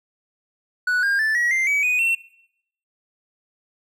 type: tone with pitch steps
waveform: triangle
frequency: 1477 / 1610.7 / 1756.5 / 1915.4 / 2089 / 2278 / 2484 / 2709 Hz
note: F#6 / G6 / A6 / A#6 / C7 / C#7 / D#7 / E7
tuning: -3 / +47 / -3 / +46 / -3 / +47 / -3 / +47 cents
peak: -16 dBFS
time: 0.87-2.15 s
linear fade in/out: 5 ms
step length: 160 ms
effects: noise-tail reverb RT60 0.7 s tail -18 dB re dry